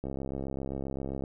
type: click train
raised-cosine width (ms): 2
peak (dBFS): -22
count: 82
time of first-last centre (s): 0.04-1.238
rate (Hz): 67.6
effects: none